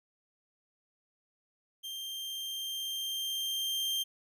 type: tone with level ramp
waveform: 40% pulse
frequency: 3169 Hz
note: G7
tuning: 18 cents sharp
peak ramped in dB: -38 to -29 dBFS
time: 1.83-4.04 s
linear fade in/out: 20 ms
effects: none